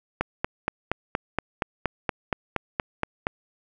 click train, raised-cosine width 0.5 ms, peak -8 dBFS, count 14, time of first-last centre 0.21-3.269 s, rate 4.25 Hz, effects none

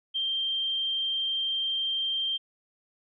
sine tone, 3163 Hz, G7, 15 cents sharp, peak -26 dBFS, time 0.14-2.38 s, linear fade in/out 20 ms, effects none

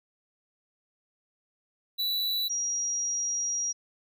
square / sine tone pair in turn, 3951 / 5717 Hz, B7 / F8, 0 / +40 cents, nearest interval tritone, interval 640 cents, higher second, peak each -27 dBFS, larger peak neither, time 1.98-2.49 / 2.49-3.73 s, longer second, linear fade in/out 20 ms, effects none

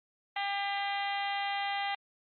harmonic tone with a mistuned harmonic, 400 Hz, G4, 35 cents sharp, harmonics 2 / 3 / 4 / 5 / 6 / 7 / 8 / 9 / 10, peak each -33 / -44 / -44 / -37 / -44 / -44 / -42 / -48 / -48 dBFS, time 0.36-1.95 s, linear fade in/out 5 ms, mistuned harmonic 9, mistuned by +15 cents, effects Opus 32 kbps

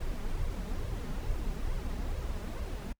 brown noise with flanger, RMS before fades -34 dBFS, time 0-2.93 s, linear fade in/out 10 ms, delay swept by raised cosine 1.8 to 5 ms, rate 2.3 Hz, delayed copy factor +0.55, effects noise-tail reverb RT60 0.1 s tail -26 dB re dry

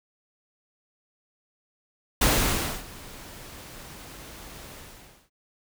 pink noise with ADSR envelope, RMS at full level -20 dBFS, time 2.21-5.3 s, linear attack 8 ms, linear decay 610 ms, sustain -23 dB, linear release 570 ms, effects none

